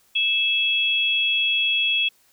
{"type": "tone pair together", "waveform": "sine", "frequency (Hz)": [2624, 3324], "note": ["E7", "G#7"], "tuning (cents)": [-9, 1], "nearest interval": "major third", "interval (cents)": 410, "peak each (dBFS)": -21, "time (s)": [0.15, 2.09], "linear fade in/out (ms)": 10, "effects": ["white hiss -60 dBFS RMS until 2.32 s"]}